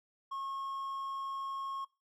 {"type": "tone", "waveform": "triangle", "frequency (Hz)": 1087, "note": "C#6", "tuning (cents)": -34, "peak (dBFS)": -35, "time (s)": [0.31, 1.85], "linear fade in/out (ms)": 10, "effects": ["noise-tail reverb RT60 0.3 s tail -21 dB re dry"]}